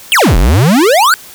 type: exponential two-way sweep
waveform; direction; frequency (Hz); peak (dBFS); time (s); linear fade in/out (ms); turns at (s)
square; down then up; 3322 to 38.49 to 1571; -6; 0.12-1.14; 0; 0.37
effects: white hiss -34 dBFS RMS until 1.34 s